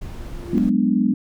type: noise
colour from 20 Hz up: brown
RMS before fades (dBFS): -32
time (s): 0.01-0.7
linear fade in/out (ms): 10
type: tone with exponential growth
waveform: sine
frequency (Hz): 346.4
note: F4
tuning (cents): -14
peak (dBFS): -21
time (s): 0.24-0.58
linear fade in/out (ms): 0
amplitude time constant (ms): 73
type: chord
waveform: sine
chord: G# half-diminished seventh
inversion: third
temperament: equal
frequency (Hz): 185 / 207.7 / 246.9 / 293.7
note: F#3 / G#3 / B3 / D4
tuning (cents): 0 / 0 / 0 / 0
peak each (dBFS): -24 / -19 / -19 / -24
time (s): 0.53-1.14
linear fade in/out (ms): 5
effects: none